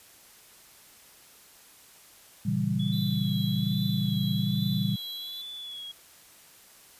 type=chord; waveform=sine; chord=A# diminished seventh; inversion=none; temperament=equal; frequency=116.54 / 138.59 / 164.81 / 196 Hz; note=A#2 / C#3 / E3 / G3; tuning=0 / 0 / 0 / 0 cents; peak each=-31 / -31 / -31 / -28 dBFS; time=2.45-4.96 s; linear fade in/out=10 ms
type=tone with vibrato; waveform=sine; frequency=3387 Hz; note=G#7; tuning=33 cents sharp; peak=-37 dBFS; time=2.79-5.92 s; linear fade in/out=10 ms; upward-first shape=sine; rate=1.2 Hz; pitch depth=44 cents each way
type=tone with tremolo; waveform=square; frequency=3971 Hz; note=B7; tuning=9 cents sharp; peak=-38 dBFS; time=2.92-5.42 s; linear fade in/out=10 ms; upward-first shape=triangle; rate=2.4 Hz; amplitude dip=40%
effects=white hiss -54 dBFS RMS until 6.99 s + resampled to 32000 Hz